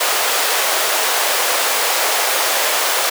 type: high-pass noise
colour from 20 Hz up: pink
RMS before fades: -17 dBFS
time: 0-3.1 s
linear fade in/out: 10 ms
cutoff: 510 Hz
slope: 24 dB/octave
effects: none